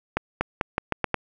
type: accelerating click train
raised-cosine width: 0.5 ms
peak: -7 dBFS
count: 7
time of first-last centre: 0.17-1.143 s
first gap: 240 ms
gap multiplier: 0.84
effects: none